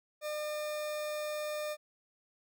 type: tone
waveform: 40% pulse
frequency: 603 Hz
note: D5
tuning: 46 cents sharp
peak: -34 dBFS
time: 0.21-1.77 s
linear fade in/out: 50 ms
effects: none